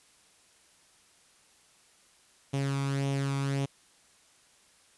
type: tone with flanger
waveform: sawtooth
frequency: 138.1 Hz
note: C#3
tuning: 6 cents flat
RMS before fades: -30 dBFS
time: 2.53-3.66 s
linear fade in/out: 10 ms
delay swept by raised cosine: 0.32 to 0.87 ms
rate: 1.8 Hz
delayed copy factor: +0.55
effects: white hiss -62 dBFS RMS until 4.97 s + resampled to 24000 Hz